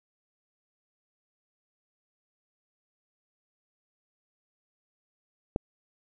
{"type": "click", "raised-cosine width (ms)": 2, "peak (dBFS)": -13, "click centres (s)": 5.561, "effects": []}